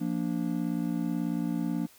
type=chord; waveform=triangle; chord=Bb major; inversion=second; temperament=just; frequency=174.81 / 233.1 / 291.4 Hz; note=F3 / Bb3 / D4; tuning=+2 / 0 / -13 cents; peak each=-30 dBFS; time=0-1.87 s; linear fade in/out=20 ms; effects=white hiss -57 dBFS RMS until 1.98 s

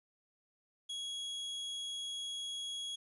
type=tone; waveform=40% pulse; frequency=3322 Hz; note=G#7; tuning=in tune; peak=-38 dBFS; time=0.89-2.96 s; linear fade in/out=10 ms; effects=resampled to 24000 Hz + 12-bit

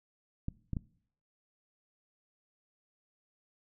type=clicks; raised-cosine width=5 ms; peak=-22 dBFS; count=3; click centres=0.484 / 0.733 / 0.768 s; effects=noise-tail reverb RT60 0.6 s tail -21 dB re dry

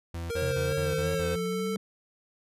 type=tone bursts; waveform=40% pulse; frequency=84.4 Hz; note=E2; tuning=41 cents sharp; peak=-32 dBFS; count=6; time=0.14-1.36 s; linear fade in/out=5 ms; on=170 ms; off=40 ms
type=tone with pitch glide; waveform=square; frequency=466.2 to 442.8 Hz; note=A#4 to A4; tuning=0 to +11 cents; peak=-31 dBFS; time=0.3-1.76 s; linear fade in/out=0 ms; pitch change=-89 cents; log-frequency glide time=0.5-1.29 s
type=tone with vibrato; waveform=square; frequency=529 Hz; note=C5; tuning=19 cents sharp; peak=-32 dBFS; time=0.35-1.36 s; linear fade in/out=20 ms; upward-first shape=sine; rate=2.9 Hz; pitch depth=47 cents each way
type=exponential sweep; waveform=sine; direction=up; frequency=130.81 to 196.6 Hz; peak=-31 dBFS; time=0.42-1.77 s; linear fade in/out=2 ms
effects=resampled to 32000 Hz

